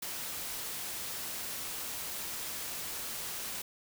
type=noise; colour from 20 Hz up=white; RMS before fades=-39 dBFS; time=0.02-3.62 s; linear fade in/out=5 ms; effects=none